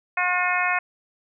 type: harmonic tone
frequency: 360 Hz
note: F#4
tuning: 47 cents flat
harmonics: 2 / 3 / 4 / 5 / 6 / 7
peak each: -27 / -27 / -27 / -27 / -27 / -27 dBFS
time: 0.17-0.79 s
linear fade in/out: 5 ms
effects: none